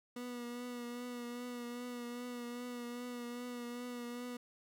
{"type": "tone with vibrato", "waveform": "30% pulse", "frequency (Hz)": 242.8, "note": "B3", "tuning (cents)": -29, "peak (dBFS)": -39, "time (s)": [0.16, 4.37], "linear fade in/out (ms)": 5, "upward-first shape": "triangle", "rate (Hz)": 2.5, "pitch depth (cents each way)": 31, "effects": []}